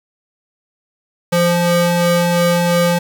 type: ring-modulated tone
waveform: 40% pulse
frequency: 347.1 Hz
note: F4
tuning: 11 cents flat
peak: -8 dBFS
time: 1.32-2.99 s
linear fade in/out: 10 ms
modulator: 175 Hz
effects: 7-bit